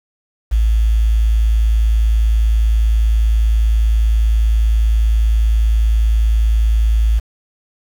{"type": "tone with quantisation", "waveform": "sine", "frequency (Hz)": 55, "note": "A1", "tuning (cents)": 0, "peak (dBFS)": -10, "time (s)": [0.51, 7.2], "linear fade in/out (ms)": 20, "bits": 6, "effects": []}